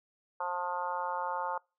harmonic tone, 177.8 Hz, F3, 31 cents sharp, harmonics 3 / 4 / 5 / 6 / 7 / 8, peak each -40 / -45 / -34 / -39 / -41 / -44 dBFS, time 0.4-1.58 s, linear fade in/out 5 ms, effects noise-tail reverb RT60 0.3 s tail -26 dB re dry

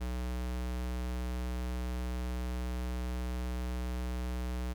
square tone, 61.74 Hz, B1, in tune, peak -34 dBFS, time 0-4.74 s, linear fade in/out 20 ms, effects none

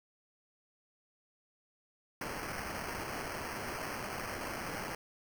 white noise with sample-and-hold, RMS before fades -40 dBFS, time 2.21-4.95 s, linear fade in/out 2 ms, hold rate 3675 Hz, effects none

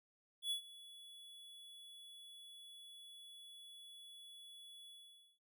square tone with ADSR envelope, 3400 Hz, G#7, 40 cents sharp, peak -36 dBFS, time 0.42-5.39 s, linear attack 89 ms, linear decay 100 ms, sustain -19 dB, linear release 510 ms, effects noise-tail reverb RT60 0.1 s tail -24 dB re dry

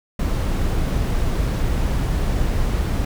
brown noise, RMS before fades -20 dBFS, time 0.19-3.05 s, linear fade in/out 5 ms, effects none

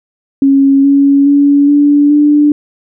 sine tone with pitch steps, 274.4 / 279.4 / 284.4 / 289.5 / 294.8 Hz, C#4 / C#4 / C#4 / D4 / D4, -17 / +14 / +45 / -25 / +7 cents, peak -4 dBFS, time 0.42-2.52 s, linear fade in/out 2 ms, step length 420 ms, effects none

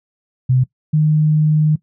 sine tone pair in turn, 128.7 / 153.46 Hz, C3 / D#3, -28 / -24 cents, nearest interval minor third, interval 304 cents, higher second, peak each -10 dBFS, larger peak neither, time 0.49-0.64 / 0.93-1.76 s, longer second, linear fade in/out 10 ms, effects noise-tail reverb RT60 0.1 s tail -19 dB re dry

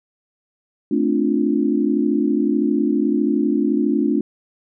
sine chord, D minor seventh, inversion second, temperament equal, 220 / 261.6 / 293.7 / 349.2 Hz, A3 / C4 / D4 / F4, 0 / 0 / 0 / 0 cents, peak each -21 / -22 / -19 / -23 dBFS, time 0.91-4.21 s, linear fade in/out 5 ms, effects none

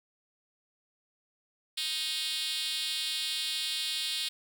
5% pulse tone with high-pass filter, 312.3 Hz, D#4, 7 cents sharp, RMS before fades -33 dBFS, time 1.77-4.29 s, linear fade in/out 10 ms, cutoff 3800 Hz, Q 2.4, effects none

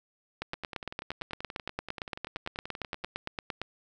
two click trains, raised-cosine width 0.3 ms, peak -23 / -17 dBFS, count 27 / 29, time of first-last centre 0.54-3.04 / 0.42-3.616 s, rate 10.4 / 8.76 Hz, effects none

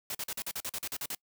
white noise bursts, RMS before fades -36 dBFS, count 12, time 0.1-1.149 s, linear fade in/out 2 ms, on 48 ms, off 43 ms, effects noise-tail reverb RT60 0.1 s tail -26 dB re dry

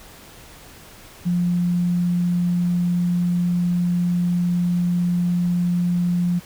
sine tone, 175.8 Hz, F3, 12 cents sharp, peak -17 dBFS, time 1.25-6.4 s, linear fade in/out 20 ms, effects pink hiss -44 dBFS RMS until 6.45 s

